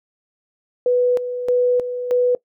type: tone with tremolo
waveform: sine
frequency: 493.8 Hz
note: B4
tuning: in tune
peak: -13 dBFS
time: 0.86-2.35 s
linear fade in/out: 2 ms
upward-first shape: square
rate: 1.6 Hz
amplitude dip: 65%
effects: noise-tail reverb RT60 0.1 s tail -20 dB re dry